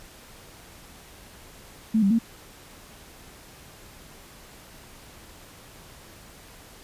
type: tone with pitch steps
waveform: sine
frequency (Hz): 220.3 / 196.3 / 228.5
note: A3 / G3 / A#3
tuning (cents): +2 / +3 / -34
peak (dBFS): -17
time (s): 1.94-2.189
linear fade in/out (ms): 10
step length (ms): 83
effects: pink hiss -48 dBFS RMS until 6.83 s + resampled to 32000 Hz